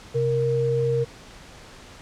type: tone pair together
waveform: sine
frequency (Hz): 130.41 / 466.2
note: C3 / A#4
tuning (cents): -5 / 0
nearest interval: octave + minor seventh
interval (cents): 2205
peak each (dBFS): -24 / -21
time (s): 0.14-1.05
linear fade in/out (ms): 20
effects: pink hiss -45 dBFS RMS until 2.01 s + low-pass 7000 Hz 12 dB/octave